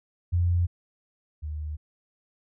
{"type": "tone pair in turn", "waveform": "sine", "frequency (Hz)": [87.31, 76.09], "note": ["F2", "D#2"], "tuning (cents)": [0, -38], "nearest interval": "major second", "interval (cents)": 238, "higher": "first", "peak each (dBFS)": [-20, -30], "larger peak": "first", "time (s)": [[0.32, 0.67], [1.42, 1.77]], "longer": "neither", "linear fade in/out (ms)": 20, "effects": []}